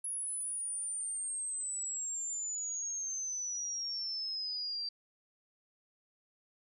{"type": "exponential sweep", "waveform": "sine", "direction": "down", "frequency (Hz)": [10548, 4675], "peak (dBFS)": -35, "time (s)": [0.04, 4.89], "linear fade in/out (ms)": 5, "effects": []}